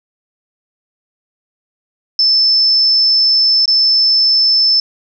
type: tone with dropouts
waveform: sine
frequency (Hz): 5274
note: E8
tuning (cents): 0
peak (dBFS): -8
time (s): 2.19-4.8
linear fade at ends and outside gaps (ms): 2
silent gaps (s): 3.657-3.678
effects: none